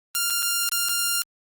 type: tone with dropouts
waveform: 5% pulse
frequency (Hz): 1396.9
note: F6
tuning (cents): 0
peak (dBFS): -10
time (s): 0.15-1.22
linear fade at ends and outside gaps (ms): 0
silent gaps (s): 0.301-0.305 / 0.423-0.428 / 0.69-0.719 / 0.886-0.893
effects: Opus 24 kbps